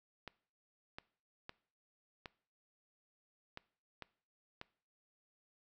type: clicks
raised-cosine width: 0.3 ms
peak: -29 dBFS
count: 7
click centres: 0.277 / 0.985 / 1.494 / 2.258 / 3.574 / 4.023 / 4.614 s
effects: noise-tail reverb RT60 0.5 s tail -21 dB re dry